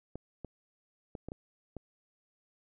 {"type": "clicks", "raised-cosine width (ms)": 2, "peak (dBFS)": -27, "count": 6, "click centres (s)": [0.156, 0.447, 1.152, 1.286, 1.319, 1.767], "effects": []}